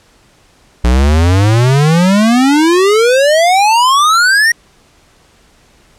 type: exponential sweep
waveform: square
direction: up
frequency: 58.27 to 1899 Hz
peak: -7 dBFS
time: 0.84-4.52 s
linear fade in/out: 5 ms
effects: pink hiss -48 dBFS RMS until 5.98 s + low-pass 9000 Hz 12 dB/octave